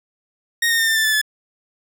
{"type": "tone with pitch steps", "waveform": "sawtooth", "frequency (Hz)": [1862, 1838.5, 1815.3, 1792.4, 1769.7, 1747.4, 1725.3], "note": ["A#6", "A#6", "A#6", "A6", "A6", "A6", "A6"], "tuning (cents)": [-2, -24, -46, 32, 10, -12, -34], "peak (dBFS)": -12, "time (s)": [0.62, 1.215], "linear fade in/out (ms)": 5, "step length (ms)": 85, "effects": []}